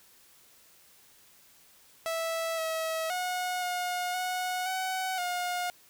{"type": "tone with pitch steps", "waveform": "sawtooth", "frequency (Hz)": [656, 645, 727, 719, 732, 751, 715], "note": ["E5", "E5", "F#5", "F#5", "F#5", "F#5", "F5"], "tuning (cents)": [-9, -38, -31, -50, -19, 26, 41], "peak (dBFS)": -26, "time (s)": [2.06, 5.7], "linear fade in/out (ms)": 0, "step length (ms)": 520, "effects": ["white hiss -59 dBFS RMS until 5.89 s"]}